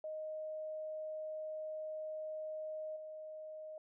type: tone with level steps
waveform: sine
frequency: 622.3 Hz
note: D#5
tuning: in tune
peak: -40 / -45 dBFS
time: 0.04-3.78 s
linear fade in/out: 2 ms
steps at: 2.96 s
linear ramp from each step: 5 ms
effects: none

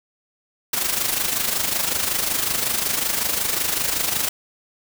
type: noise with amplitude modulation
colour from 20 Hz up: white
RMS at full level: -20 dBFS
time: 0.73-4.29 s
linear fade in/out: 5 ms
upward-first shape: sine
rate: 25.4 Hz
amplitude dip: 60%
effects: none

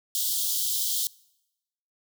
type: high-pass noise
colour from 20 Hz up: white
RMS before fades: -27 dBFS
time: 0.15-1.07 s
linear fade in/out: 0 ms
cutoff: 3100 Hz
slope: 96 dB/octave
effects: noise-tail reverb RT60 0.9 s tail -24 dB re dry

